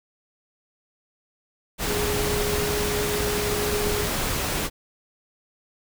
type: tone in noise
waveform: sine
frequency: 415.3 Hz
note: G#4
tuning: in tune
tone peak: -26 dBFS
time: 1.86-4.08 s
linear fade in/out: 50 ms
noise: pink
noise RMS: -26 dBFS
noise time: 1.78-4.7 s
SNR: -3 dB
effects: none